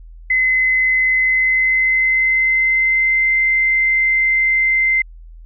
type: tone with pitch glide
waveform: sine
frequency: 2041 to 2078 Hz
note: C7 to C7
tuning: -44 to -12 cents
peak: -12 dBFS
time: 0.3-5.02 s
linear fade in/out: 5 ms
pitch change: +32 cents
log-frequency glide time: 1.19-3.34 s
effects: added 41 Hz sine -35 dBFS peak until 5.45 s